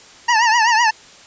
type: tone with vibrato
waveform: 25% pulse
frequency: 916 Hz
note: A#5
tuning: 31 cents flat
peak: -8 dBFS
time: 0.28-0.91 s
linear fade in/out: 10 ms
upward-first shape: triangle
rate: 7.9 Hz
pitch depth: 130 cents each way
effects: white hiss -43 dBFS RMS until 1.26 s + resampled to 16000 Hz